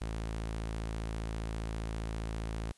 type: tone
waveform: sawtooth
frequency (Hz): 55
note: A1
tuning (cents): 0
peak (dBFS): -31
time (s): 0.01-2.72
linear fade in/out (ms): 5
effects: white hiss -66 dBFS RMS until 2.77 s + resampled to 24000 Hz